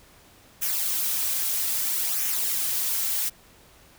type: noise with flanger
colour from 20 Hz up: blue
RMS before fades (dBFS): -26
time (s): 0.61-3.3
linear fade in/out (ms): 20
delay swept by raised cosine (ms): 0.22 to 4.12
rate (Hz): 0.61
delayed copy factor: -0.55
effects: pink hiss -54 dBFS RMS until 3.98 s